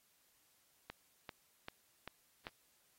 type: click train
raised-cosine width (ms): 0.3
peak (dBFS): -28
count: 5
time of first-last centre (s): 0.9-2.469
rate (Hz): 2.55
effects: white hiss -73 dBFS RMS until 2.98 s + AAC 48 kbps